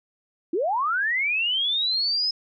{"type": "linear sweep", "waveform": "sine", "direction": "up", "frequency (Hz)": [301.7, 5150], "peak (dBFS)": -21, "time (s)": [0.53, 2.31], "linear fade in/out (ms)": 5, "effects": []}